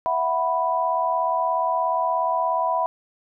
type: chord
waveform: sine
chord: E suspended second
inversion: none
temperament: equal with one note detuned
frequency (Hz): 659.3 / 736.2 / 987.8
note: E5 / F#5 / B5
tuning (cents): 0 / -9 / 0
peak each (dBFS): -25 / -26 / -22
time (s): 0.06-2.86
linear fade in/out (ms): 0
effects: none